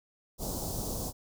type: band-stop noise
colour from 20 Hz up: pink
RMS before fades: -35 dBFS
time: 0.38-1.13 s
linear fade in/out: 50 ms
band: 860 to 4900 Hz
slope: 24 dB/octave
effects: none